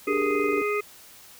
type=harmonic tone; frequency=415.3 Hz; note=G#4; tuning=in tune; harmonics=1 / 3 / 5 / 6; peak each=-25 / -30 / -32 / -33 dBFS; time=0.07-0.81 s; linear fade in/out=10 ms
type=chord; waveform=sine; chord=G minor; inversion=second; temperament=equal; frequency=293.7 / 392 / 466.2 Hz; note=D4 / G4 / Bb4; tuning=0 / 0 / 0 cents; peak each=-29 / -29 / -32 dBFS; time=0.07-0.62 s; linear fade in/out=5 ms
type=click train; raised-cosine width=1 ms; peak=-31 dBFS; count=12; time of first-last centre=0.13-0.621 s; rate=22.4 Hz
effects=white hiss -49 dBFS RMS until 1.39 s